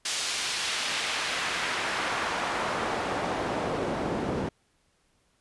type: noise with band-pass filter sweep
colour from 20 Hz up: pink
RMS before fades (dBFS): -30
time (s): 0.05-4.49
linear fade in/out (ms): 5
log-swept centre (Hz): 5000 to 320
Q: 0.81
effects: pink hiss -69 dBFS RMS until 5.4 s + resampled to 24000 Hz